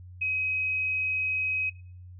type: tone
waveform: sine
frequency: 2534 Hz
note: D#7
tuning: 31 cents sharp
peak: -25 dBFS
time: 0.21-1.7 s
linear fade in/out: 10 ms
effects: noise-tail reverb RT60 0.5 s tail -21 dB re dry + added 90 Hz sine -43 dBFS peak until 2.19 s